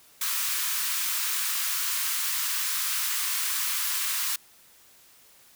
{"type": "high-pass noise", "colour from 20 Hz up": "white", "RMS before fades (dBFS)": -28, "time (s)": [0.21, 4.36], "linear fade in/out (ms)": 5, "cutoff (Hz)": 1000, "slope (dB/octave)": 48, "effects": ["white hiss -56 dBFS RMS until 5.55 s"]}